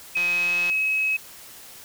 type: tone with pitch glide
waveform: sine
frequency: 2536 to 2561 Hz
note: D#7 to D#7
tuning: +32 to +49 cents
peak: -20 dBFS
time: 0.15-1.17 s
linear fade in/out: 10 ms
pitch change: +17 cents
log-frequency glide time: 0.29-0.57 s
type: click train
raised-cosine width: 0.2 ms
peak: -17 dBFS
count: 94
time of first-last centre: 0.17-0.698 s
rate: 176 Hz
effects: white hiss -44 dBFS RMS until 1.84 s